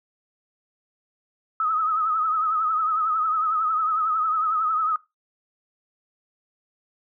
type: tone with vibrato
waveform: sine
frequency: 1277 Hz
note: D#6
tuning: 45 cents sharp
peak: -20 dBFS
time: 1.6-4.96 s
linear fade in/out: 2 ms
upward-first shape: triangle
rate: 11 Hz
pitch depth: 76 cents each way
effects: noise-tail reverb RT60 0.2 s tail -18 dB re dry